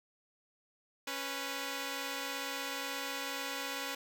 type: tone pair together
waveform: 5% pulse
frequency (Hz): 276.2 / 493.9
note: C#4 / B4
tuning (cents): -6 / 0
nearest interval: minor seventh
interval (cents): 1006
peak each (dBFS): -28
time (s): 1.07-3.95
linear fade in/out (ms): 5
effects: none